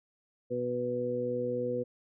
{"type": "harmonic tone", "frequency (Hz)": 123.2, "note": "B2", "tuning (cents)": -4, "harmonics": [1, 2, 3, 4], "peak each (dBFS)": [-41, -37, -38, -31], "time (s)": [0.5, 1.84], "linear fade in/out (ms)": 20, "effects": []}